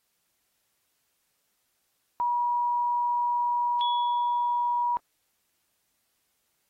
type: tone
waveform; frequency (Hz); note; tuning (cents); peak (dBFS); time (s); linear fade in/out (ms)
sine; 963; B5; -44; -23; 2.2-4.97; 0
type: tone with exponential decay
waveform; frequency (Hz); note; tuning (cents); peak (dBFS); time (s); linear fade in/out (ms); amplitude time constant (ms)
sine; 3380; G#7; +30; -29; 3.81-4.83; 0; 220
effects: white hiss -74 dBFS RMS until 6.69 s + AAC 48 kbps